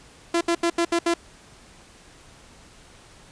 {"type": "tone bursts at uneven times", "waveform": "sawtooth", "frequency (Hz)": 339.7, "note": "F4", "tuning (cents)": -48, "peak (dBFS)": -15, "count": 6, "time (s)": [[0.34, 0.41], [0.48, 0.55], [0.63, 0.7], [0.78, 0.85], [0.92, 0.99], [1.06, 1.14]], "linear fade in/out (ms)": 5, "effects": ["pink hiss -50 dBFS RMS until 3.31 s", "resampled to 22050 Hz"]}